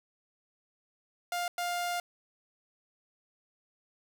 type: tone bursts at uneven times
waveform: sawtooth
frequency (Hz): 703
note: F5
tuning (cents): +11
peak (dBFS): -27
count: 2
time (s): 1.32-1.48 / 1.58-2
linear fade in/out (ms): 2
effects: none